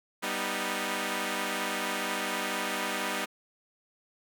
5% pulse chord, G augmented, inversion none, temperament equal with one note detuned, 196.68 / 246.9 / 311.1 Hz, G3 / B3 / D#4, +6 / 0 / 0 cents, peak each -23 dBFS, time 0.22-3.26 s, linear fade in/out 20 ms, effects none

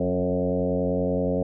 sine tone with frequency modulation, 358.3 Hz, F4, 44 cents sharp, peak -21 dBFS, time 0-1.43 s, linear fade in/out 5 ms, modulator 90.5 Hz, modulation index 2.8, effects none

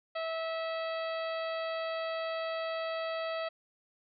harmonic tone, 651 Hz, E5, 22 cents flat, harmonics 1 / 2 / 3 / 4 / 5 / 6 / 7, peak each -34 / -40 / -44 / -46 / -48 / -50 / -51 dBFS, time 0.15-3.49 s, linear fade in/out 10 ms, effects none

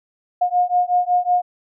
sine beating tone pair, 714 / 719.4 Hz, F5 / F#5, +38 / -49 cents, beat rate 5.4 Hz, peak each -18 dBFS, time 0.41-1.42 s, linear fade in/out 10 ms, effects none

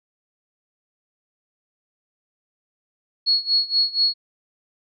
sine tone with tremolo, 4342 Hz, C#8, 37 cents flat, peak -14 dBFS, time 3.26-4.14 s, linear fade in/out 20 ms, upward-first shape sine, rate 4.2 Hz, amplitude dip 90%, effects none

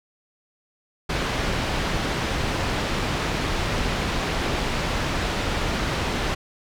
pink low-pass noise, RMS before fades -25 dBFS, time 1.09-6.35 s, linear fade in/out 10 ms, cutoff 4200 Hz, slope 12 dB/octave, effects none

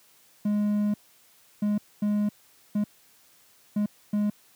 triangle tone bursts at uneven times, 207.7 Hz, G#3, in tune, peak -20 dBFS, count 6, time 0.45-0.94 / 1.62-1.78 / 2.02-2.29 / 2.75-2.84 / 3.76-3.86 / 4.13-4.3 s, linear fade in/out 5 ms, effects white hiss -59 dBFS RMS until 4.55 s + high-pass 80 Hz 12 dB/octave

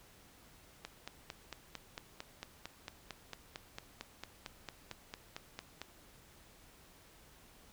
click train, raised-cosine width 0.2 ms, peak -25 dBFS, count 23, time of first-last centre 0.85-5.816 s, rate 4.43 Hz, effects pink hiss -61 dBFS RMS until 7.72 s

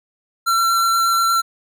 square tone with vibrato, 1357 Hz, E6, 50 cents sharp, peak -15 dBFS, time 0.46-1.42 s, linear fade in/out 20 ms, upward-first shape triangle, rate 8.4 Hz, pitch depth 12 cents each way, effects none

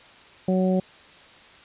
harmonic tone, 186 Hz, F#3, 9 cents sharp, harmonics 1 / 2 / 3 / 4, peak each -20 / -27 / -26 / -34 dBFS, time 0.48-0.8 s, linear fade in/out 5 ms, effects white hiss -49 dBFS RMS until 1.64 s + resampled to 8000 Hz

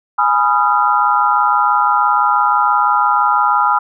sine chord, F half-diminished seventh, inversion first, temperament equal with one note detuned, 830.6 / 987.8 / 1244.5 / 1370.5 Hz, Ab5 / Cb6 / Eb6 / F6, 0 / 0 / 0 / -33 cents, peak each -16 dBFS, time 0.18-3.79 s, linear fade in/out 10 ms, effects none

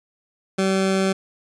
20% pulse tone, 191.7 Hz, G3, 38 cents flat, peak -13 dBFS, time 0.58-1.13 s, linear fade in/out 10 ms, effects resampled to 22050 Hz

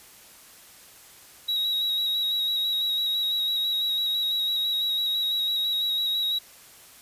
triangle tone with vibrato, 3840 Hz, B7, 49 cents flat, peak -22 dBFS, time 1.48-6.39 s, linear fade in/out 10 ms, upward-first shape square, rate 6 Hz, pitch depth 21 cents each way, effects white hiss -50 dBFS RMS until 7.01 s + resampled to 32000 Hz

